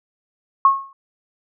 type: tone with exponential decay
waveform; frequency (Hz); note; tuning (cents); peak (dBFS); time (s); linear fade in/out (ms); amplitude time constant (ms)
sine; 1090; C#6; -29; -6; 0.65-0.93; 2; 59
effects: none